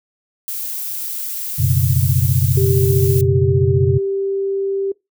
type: noise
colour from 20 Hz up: violet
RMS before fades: -25 dBFS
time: 0.48-3.21 s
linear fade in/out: 0 ms
type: chord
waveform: sine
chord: F# suspended fourth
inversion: none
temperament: equal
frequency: 92.5 / 123.47 / 138.59 Hz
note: F#2 / B2 / C#3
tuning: 0 / 0 / 0 cents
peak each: -17 dBFS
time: 1.58-3.99 s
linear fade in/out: 20 ms
type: tone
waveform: sine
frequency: 392 Hz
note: G4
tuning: in tune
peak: -17 dBFS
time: 2.57-4.92 s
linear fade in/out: 5 ms
effects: noise-tail reverb RT60 0.2 s tail -23 dB re dry